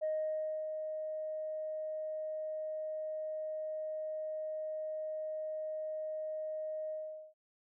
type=tone with ADSR envelope; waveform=sine; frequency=622.3 Hz; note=D#5; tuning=in tune; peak=-30 dBFS; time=0.01-7.34 s; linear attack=25 ms; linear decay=630 ms; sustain=-6 dB; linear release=430 ms; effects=noise-tail reverb RT60 0.1 s tail -24 dB re dry + tanh soft clip ceiling -28 dBFS